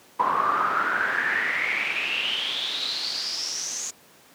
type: noise with band-pass filter sweep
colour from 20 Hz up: brown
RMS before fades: -26 dBFS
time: 0.19-3.91 s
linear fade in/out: 10 ms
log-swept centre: 1000 to 6800 Hz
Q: 9
effects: pink hiss -53 dBFS RMS until 4.34 s + high-pass 200 Hz 12 dB/octave